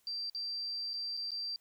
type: tone with dropouts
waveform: triangle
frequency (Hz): 4699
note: D8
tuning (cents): 0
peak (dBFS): -32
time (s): 0.07-1.56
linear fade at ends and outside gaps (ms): 1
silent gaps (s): 0.298-0.348 / 0.934-0.939 / 1.169-1.173 / 1.307-1.317
effects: tanh soft clip ceiling -34 dBFS + white hiss -72 dBFS RMS until 1.6 s